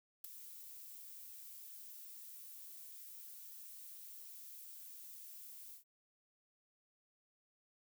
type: noise with ADSR envelope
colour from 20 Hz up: violet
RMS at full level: -41 dBFS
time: 0.24-5.84 s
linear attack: 5 ms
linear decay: 7 ms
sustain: -12 dB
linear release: 110 ms
effects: none